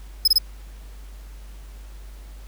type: tone bursts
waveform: 45% pulse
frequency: 5100 Hz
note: D#8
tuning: 42 cents sharp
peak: -13 dBFS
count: 3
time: 0.25-0.384 s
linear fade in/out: 5 ms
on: 28 ms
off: 25 ms
effects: added 49 Hz sine -37 dBFS peak until 2.47 s + pink hiss -52 dBFS RMS until 2.47 s